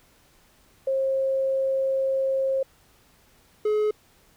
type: tone pair in turn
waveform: sine / triangle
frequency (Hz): 535 / 424.6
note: C5 / G#4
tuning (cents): +38 / +38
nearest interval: major third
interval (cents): 400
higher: first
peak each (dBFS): -21 / -18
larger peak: second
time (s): 0.87-2.63 / 3.65-3.91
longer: first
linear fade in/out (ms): 5
effects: pink hiss -59 dBFS RMS until 4.36 s